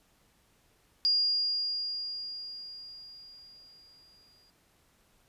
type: tone with exponential decay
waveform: sine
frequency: 4830 Hz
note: D8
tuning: 48 cents sharp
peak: -22 dBFS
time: 1.05-4.5 s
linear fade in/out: 0 ms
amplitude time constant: 750 ms
effects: pink hiss -67 dBFS RMS until 5.28 s + resampled to 32000 Hz